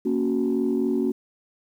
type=chord; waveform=sine; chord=F# major; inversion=first; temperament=equal; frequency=233.1 / 277.2 / 370 Hz; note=A#3 / C#4 / F#4; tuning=0 / 0 / 0 cents; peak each=-24 dBFS; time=0.05-1.12 s; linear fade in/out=10 ms; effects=tanh soft clip ceiling -14 dBFS + 9-bit